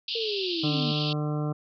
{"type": "band-pass noise", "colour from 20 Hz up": "pink", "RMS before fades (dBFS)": -32, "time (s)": [0.08, 1.13], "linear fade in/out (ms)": 2, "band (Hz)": [2700, 4900], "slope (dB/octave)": 96}
{"type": "linear sweep", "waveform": "sine", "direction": "down", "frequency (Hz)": [466.2, 224.1], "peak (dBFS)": -29, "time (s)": [0.15, 0.92], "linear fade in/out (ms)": 5}
{"type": "harmonic tone", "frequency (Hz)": 150, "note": "D3", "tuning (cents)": 37, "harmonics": [1, 2, 3, 4, 5, 7, 8, 9], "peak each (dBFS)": [-27, -33, -37, -39, -41, -44, -45, -46], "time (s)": [0.63, 1.53], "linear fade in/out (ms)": 10}
{"effects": []}